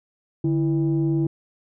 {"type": "tone pair together", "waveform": "sine", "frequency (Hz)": [146.65, 329.6], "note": ["D3", "E4"], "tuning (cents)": [-2, 0], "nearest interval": "octave + major second", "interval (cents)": 1402, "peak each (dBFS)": -20, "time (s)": [0.44, 1.27], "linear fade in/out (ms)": 5, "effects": ["tanh soft clip ceiling -14 dBFS"]}